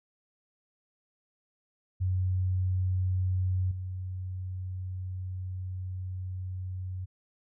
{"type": "tone with level steps", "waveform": "sine", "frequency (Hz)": 92.5, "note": "F#2", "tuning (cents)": 0, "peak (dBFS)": [-25, -33], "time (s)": [2, 7.06], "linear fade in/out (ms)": 20, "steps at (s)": 3.71, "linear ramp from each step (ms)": 5, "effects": []}